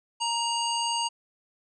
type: harmonic tone with a mistuned harmonic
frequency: 932.3 Hz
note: A#5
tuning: in tune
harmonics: 1 / 3 / 5 / 7 / 9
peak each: -28 / -31 / -33 / -37 / -37 dBFS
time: 0.2-1.09 s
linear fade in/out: 20 ms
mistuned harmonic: 3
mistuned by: +26 cents
effects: none